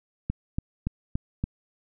click train, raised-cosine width 5 ms, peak -14 dBFS, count 5, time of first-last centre 0.3-1.44 s, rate 3.51 Hz, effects none

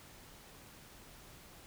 silence, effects pink hiss -56 dBFS RMS until 1.66 s

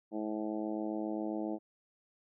harmonic tone, 107.4 Hz, A2, 41 cents flat, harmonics 2 / 3 / 4 / 5 / 6 / 7 / 8, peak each -40 / -36 / -45 / -44 / -44 / -47 / -51 dBFS, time 0.11-1.59 s, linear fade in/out 50 ms, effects none

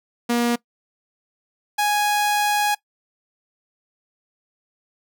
sawtooth tone pair in turn, 238.2 / 830.4 Hz, A#3 / G#5, +38 / 0 cents, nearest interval octave + minor seventh, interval 2162 cents, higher second, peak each -14 dBFS, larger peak neither, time 0.29-0.56 / 1.78-2.75 s, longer second, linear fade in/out 10 ms, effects noise-tail reverb RT60 0.1 s tail -21 dB re dry

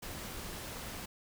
pink noise, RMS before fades -43 dBFS, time 0.02-1.06 s, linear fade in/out 10 ms, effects none

